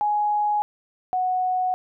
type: tone pair in turn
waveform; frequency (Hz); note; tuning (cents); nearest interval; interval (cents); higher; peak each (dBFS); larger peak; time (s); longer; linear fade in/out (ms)
sine; 835 / 737.6; G#5 / F#5; +9 / -6; major second; 215; first; -19 / -20; first; 0.01-0.62 / 1.13-1.74; neither; 0
effects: none